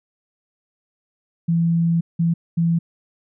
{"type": "tone bursts at uneven times", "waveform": "sine", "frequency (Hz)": 167.6, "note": "E3", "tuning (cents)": 29, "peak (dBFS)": -15, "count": 3, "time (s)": [[1.48, 2.01], [2.19, 2.34], [2.57, 2.79]], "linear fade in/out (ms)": 10, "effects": []}